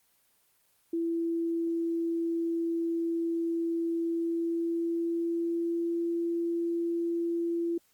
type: tone with pitch glide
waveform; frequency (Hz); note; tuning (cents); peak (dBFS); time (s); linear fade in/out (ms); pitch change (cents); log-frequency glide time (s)
sine; 333.9 to 338.8; E4 to E4; +22 to +48; -27; 0.93-7.78; 5; +26; 4.03-6.03
effects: white hiss -68 dBFS RMS until 7.93 s + Opus 24 kbps